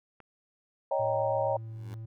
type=click; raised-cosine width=0.5 ms; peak=-36 dBFS; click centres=0.203 s
type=chord; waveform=sine; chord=Eb dominant seventh; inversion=third; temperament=equal; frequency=554.4 / 622.3 / 784 / 932.3 Hz; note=Db5 / Eb5 / G5 / Bb5; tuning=0 / 0 / 0 / 0 cents; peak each=-29 / -31 / -33 / -34 dBFS; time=0.91-1.57 s; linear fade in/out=5 ms
type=tone; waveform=triangle; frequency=112 Hz; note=A2; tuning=31 cents sharp; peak=-36 dBFS; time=0.99-2.06 s; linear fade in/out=10 ms
type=tone with exponential growth; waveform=15% pulse; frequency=94.7 Hz; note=F#2; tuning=41 cents sharp; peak=-36 dBFS; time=1.57-1.94 s; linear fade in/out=0 ms; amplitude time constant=80 ms
effects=none